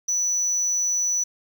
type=tone; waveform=sine; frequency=5940 Hz; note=F#8; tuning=6 cents sharp; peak=-18 dBFS; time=0.08-1.24 s; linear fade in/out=10 ms; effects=tanh soft clip ceiling -19 dBFS + 8-bit